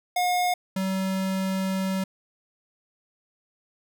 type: tone pair in turn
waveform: square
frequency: 719 / 190.44 Hz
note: F#5 / G3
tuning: -50 / -50 cents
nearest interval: octave + major seventh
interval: 2300 cents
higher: first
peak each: -22 / -25 dBFS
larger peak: first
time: 0.16-0.54 / 0.76-2.04 s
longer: second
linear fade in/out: 5 ms
effects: none